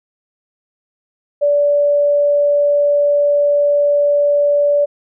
sine tone, 579 Hz, D5, 25 cents flat, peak -10 dBFS, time 1.41-4.86 s, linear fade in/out 20 ms, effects none

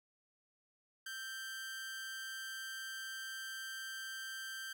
sawtooth tone with amplitude modulation, 1568 Hz, G6, in tune, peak -37 dBFS, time 1.06-4.73 s, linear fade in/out 5 ms, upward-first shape sine, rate 231 Hz, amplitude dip 45%, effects none

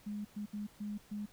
sine tone bursts at uneven times, 207.7 Hz, G#3, in tune, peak -37 dBFS, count 5, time 0.06-0.25 / 0.36-0.46 / 0.53-0.67 / 0.8-0.98 / 1.11-1.26 s, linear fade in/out 10 ms, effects pink hiss -62 dBFS RMS until 1.32 s

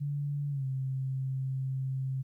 sine tone with pitch glide, 143.8 to 132.63 Hz, D3 to C3, -36 to +24 cents, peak -30 dBFS, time 0-2.23 s, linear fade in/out 20 ms, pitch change -140 cents, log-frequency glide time 0.5-0.65 s, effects 12-bit

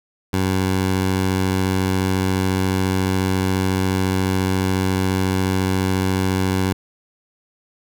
15% pulse tone, 94.2 Hz, F#2, 32 cents sharp, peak -11 dBFS, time 0.33-6.73 s, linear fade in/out 5 ms, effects none

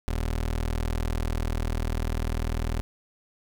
25% pulse tone, 40.17 Hz, E1, 44 cents flat, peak -22 dBFS, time 0.08-2.81 s, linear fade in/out 0 ms, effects none

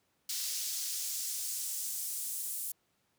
pink noise with high-pass filter sweep, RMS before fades -37 dBFS, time 0.29-2.72 s, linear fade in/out 5 ms, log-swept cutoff 4800 to 9600 Hz, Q 1.2, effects pink hiss -75 dBFS RMS until 3.18 s + high-pass 100 Hz 12 dB/octave

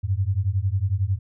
sine beating tone pair, 91.5 / 102.5 Hz, F#2 / G#2, -19 / -22 cents, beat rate 11 Hz, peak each -23 dBFS, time 0.03-1.19 s, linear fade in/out 20 ms, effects none

